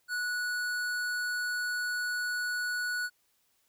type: tone with tanh clipping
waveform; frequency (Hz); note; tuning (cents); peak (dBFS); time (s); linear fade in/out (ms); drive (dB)
sine; 1470; F#6; -12; -32; 0.08-3.1; 50; 17
effects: white hiss -72 dBFS RMS until 3.68 s